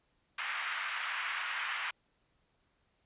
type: band-pass noise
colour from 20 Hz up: pink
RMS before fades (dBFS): -37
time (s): 0.38-1.91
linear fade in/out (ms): 5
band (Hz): 1200 to 2800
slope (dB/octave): 24
effects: pink hiss -75 dBFS RMS until 3.05 s + resampled to 8000 Hz